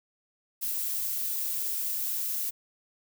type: noise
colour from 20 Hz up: violet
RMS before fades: -31 dBFS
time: 0.61-2.51 s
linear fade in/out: 20 ms
effects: none